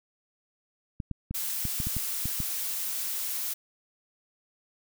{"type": "clicks", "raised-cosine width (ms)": 5, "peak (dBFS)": -20, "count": 9, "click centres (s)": [1.002, 1.113, 1.31, 1.653, 1.802, 1.87, 1.967, 2.256, 2.403]}
{"type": "noise", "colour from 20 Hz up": "blue", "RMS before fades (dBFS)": -32, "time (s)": [1.34, 3.54], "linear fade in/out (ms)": 10}
{"effects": []}